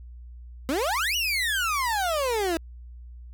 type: exponential two-way sweep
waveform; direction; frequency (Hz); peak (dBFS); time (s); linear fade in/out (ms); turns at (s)
30% pulse; up then down; 249 to 2986 to 318.7; -21; 0.69-2.57; 0; 1.16
effects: added 60 Hz sine -40 dBFS peak until 3.33 s